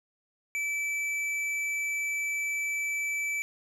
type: tone with hard clipping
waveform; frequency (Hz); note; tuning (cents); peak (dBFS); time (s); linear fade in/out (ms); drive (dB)
triangle; 2313; D7; -27; -30; 0.55-3.42; 0; 12
effects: none